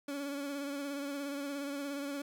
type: tone with vibrato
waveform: 30% pulse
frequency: 282.2 Hz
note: C#4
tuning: 31 cents sharp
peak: -34 dBFS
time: 0.08-2.22 s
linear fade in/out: 5 ms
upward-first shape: sine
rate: 17 Hz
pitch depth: 37 cents each way
effects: none